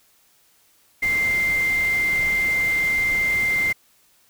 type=tone in noise; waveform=sine; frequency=2093 Hz; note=C7; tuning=in tune; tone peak=-18 dBFS; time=1.02-3.73 s; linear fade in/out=10 ms; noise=pink; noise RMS=-34 dBFS; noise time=1.02-3.73 s; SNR=+13 dB; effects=white hiss -59 dBFS RMS until 4.29 s